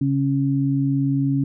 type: tone pair together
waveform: sine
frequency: 137.7 / 275.4 Hz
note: C#3 / C#4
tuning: -11 / -11 cents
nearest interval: octave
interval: 1200 cents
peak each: -20 dBFS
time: 0.01-1.44 s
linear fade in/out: 5 ms
effects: none